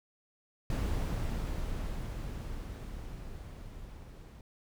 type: noise with level ramp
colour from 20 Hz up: brown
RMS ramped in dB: -31 to -49 dBFS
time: 0.7-4.41 s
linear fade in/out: 2 ms
effects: none